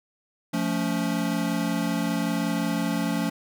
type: chord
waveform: square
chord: F augmented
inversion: none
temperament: equal with one note detuned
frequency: 174.61 / 220 / 280.9 Hz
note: F3 / A3 / C#4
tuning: 0 / 0 / +23 cents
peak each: -29 dBFS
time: 0.53-3.3 s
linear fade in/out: 10 ms
effects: none